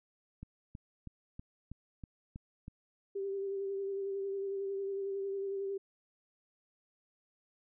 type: click train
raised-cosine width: 5 ms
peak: -32 dBFS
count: 8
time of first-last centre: 0.43-2.681 s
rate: 3.11 Hz
type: tone with vibrato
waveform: sine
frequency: 393.1 Hz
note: G4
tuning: 5 cents sharp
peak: -34 dBFS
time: 3.15-5.78 s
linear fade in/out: 10 ms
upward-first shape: sine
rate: 11 Hz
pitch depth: 24 cents each way
effects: none